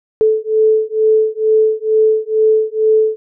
sine beating tone pair, 435.2 / 437.4 Hz, A4 / A4, -19 / -10 cents, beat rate 2.2 Hz, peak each -13 dBFS, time 0.21-3.16 s, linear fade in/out 0 ms, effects none

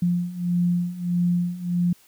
sine beating tone pair, 174.61 / 176.21 Hz, F3 / F3, 0 / +16 cents, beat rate 1.6 Hz, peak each -25 / -22 dBFS, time 0.02-1.93 s, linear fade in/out 5 ms, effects white hiss -56 dBFS RMS until 2.07 s

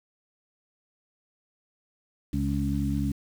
harmonic tone with a mistuned harmonic, 69.2 Hz, C#2, 2 cents flat, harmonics 1 / 2 / 3 / 4, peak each -30 / -30 / -30 / -30 dBFS, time 2.33-3.12 s, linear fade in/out 5 ms, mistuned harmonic 4, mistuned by +29 cents, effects 8-bit

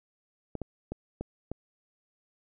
clicks, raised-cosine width 2 ms, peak -21 dBFS, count 5, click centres 0.553 / 0.617 / 0.92 / 1.21 / 1.516 s, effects none

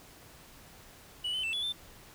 sine tone with pitch steps, 2947 / 3045 / 2665 / 3423 / 3554 Hz, F#7 / F#7 / E7 / A7 / A7, -8 / +49 / +18 / -48 / +17 cents, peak -28 dBFS, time 1.24-1.725 s, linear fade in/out 10 ms, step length 97 ms, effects tanh soft clip ceiling -30 dBFS + pink hiss -54 dBFS RMS until 2.14 s

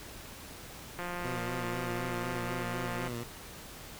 click train, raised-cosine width 0.5 ms, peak -23 dBFS, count 368, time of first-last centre 0.99-3.075 s, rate 176 Hz
15% pulse tone with vibrato, 121.5 Hz, B2, 28 cents flat, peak -30 dBFS, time 1.24-3.24 s, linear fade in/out 10 ms, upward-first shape sine, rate 4 Hz, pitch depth 61 cents each way
effects pink hiss -47 dBFS RMS until 3.99 s

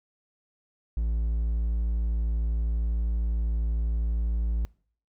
triangle tone, 56.3 Hz, A1, 40 cents sharp, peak -22 dBFS, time 0.97-4.65 s, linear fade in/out 0 ms, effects noise-tail reverb RT60 0.5 s tail -24 dB re dry

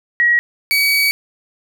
sine / 30% pulse tone pair in turn, 1907 / 2268 Hz, A#6 / C#7, +39 / +39 cents, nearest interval minor third, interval 300 cents, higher second, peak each -10 / -10 dBFS, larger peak neither, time 0.2-0.39 / 0.71-1.11 s, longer second, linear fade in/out 0 ms, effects none

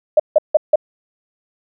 sine tone bursts, 611 Hz, D#5, 32 cents flat, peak -6 dBFS, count 4, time 0.17-0.758 s, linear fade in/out 5 ms, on 27 ms, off 160 ms, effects none

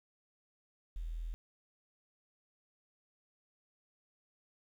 sine tone with quantisation, 41.2 Hz, E1, in tune, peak -37 dBFS, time 0.96-1.34 s, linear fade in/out 0 ms, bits 11, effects none

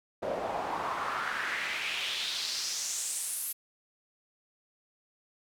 pink noise with band-pass filter sweep, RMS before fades -34 dBFS, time 0.22-3.53 s, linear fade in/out 10 ms, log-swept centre 540 to 12000 Hz, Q 2.8, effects none

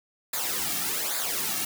white noise with flanger, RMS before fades -29 dBFS, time 0.33-1.65 s, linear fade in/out 5 ms, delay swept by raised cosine 0.34 to 2.04 ms, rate 1.2 Hz, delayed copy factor -0.75, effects none

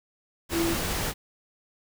sine tone in noise, 334.6 Hz, E4, 26 cents sharp, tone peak -24 dBFS, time 0.51-0.76 s, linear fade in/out 50 ms, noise pink, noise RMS -29 dBFS, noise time 0.49-1.14 s, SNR +2 dB, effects none

